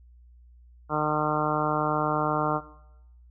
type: harmonic tone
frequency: 151.9 Hz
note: D#3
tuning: 41 cents flat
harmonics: 1 / 2 / 3 / 4 / 5 / 6 / 7 / 8 / 9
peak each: -32 / -32 / -32 / -32 / -32 / -32 / -32 / -32 / -32 dBFS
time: 0.89-2.61 s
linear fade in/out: 50 ms
effects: noise-tail reverb RT60 0.8 s tail -17 dB re dry + added 60 Hz sine -50 dBFS peak until 3.3 s